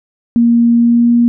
sine tone with pitch glide, 234.9 to 237.4 Hz, A#3 to A#3, +13 to +32 cents, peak -6 dBFS, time 0.36-1.28 s, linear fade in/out 0 ms, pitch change +19 cents, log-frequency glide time 0.76-1.12 s, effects none

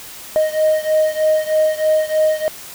triangle beating tone pair, 621 / 624.2 Hz, D#5 / D#5, -3 / +5 cents, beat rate 3.2 Hz, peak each -13 / -15 dBFS, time 0.36-2.48 s, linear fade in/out 0 ms, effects tanh soft clip ceiling -5 dBFS + white hiss -35 dBFS RMS until 2.74 s

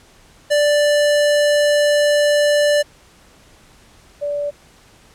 square / sine tone pair in turn, 587.3 / 580.6 Hz, D5 / D5, 0 / -20 cents, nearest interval unison, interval 20 cents, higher first, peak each -13 / -19 dBFS, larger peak first, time 0.5-2.83 / 4.21-4.51 s, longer first, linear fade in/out 20 ms, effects pink hiss -49 dBFS RMS until 5.14 s + low-pass 10000 Hz 12 dB/octave

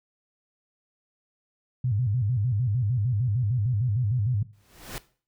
sine tone with vibrato, 113.7 Hz, A#2, 43 cents flat, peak -22 dBFS, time 1.84-4.43 s, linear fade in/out 5 ms, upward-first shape square, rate 6.6 Hz, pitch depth 190 cents each way
pink noise with exponential growth, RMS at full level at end -33 dBFS, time 4.53-4.98 s, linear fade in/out 0 ms, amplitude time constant 96 ms
effects noise-tail reverb RT60 0.4 s tail -17 dB re dry

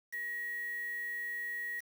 sine tone with quantisation, 1900 Hz, A#6, 33 cents sharp, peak -36 dBFS, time 0.12-1.81 s, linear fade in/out 20 ms, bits 8, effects none

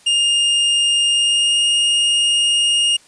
45% pulse tone with pitch glide, 2825 to 2845 Hz, F7 to F7, +19 to +31 cents, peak -13 dBFS, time 0.06-2.97 s, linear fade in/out 10 ms, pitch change +12 cents, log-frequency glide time 1.08-1.64 s, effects white hiss -49 dBFS RMS until 3.07 s + resampled to 22050 Hz

